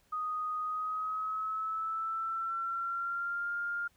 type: tone with pitch glide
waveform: sine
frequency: 1244.5 to 1405 Hz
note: D#6 to F6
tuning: 0 to +10 cents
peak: -32 dBFS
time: 0.12-3.88 s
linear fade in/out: 10 ms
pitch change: +210 cents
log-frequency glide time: 0.61-3.52 s
effects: pink hiss -69 dBFS RMS until 3.96 s